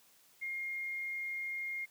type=tone; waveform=sine; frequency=2131 Hz; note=C7; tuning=31 cents sharp; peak=-36 dBFS; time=0.41-1.86 s; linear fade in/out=20 ms; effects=white hiss -65 dBFS RMS until 1.9 s + high-pass 100 Hz 12 dB/octave